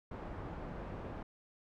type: low-pass noise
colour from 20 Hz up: pink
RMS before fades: -44 dBFS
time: 0.11-1.23 s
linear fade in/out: 5 ms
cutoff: 1100 Hz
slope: 12 dB/octave
effects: none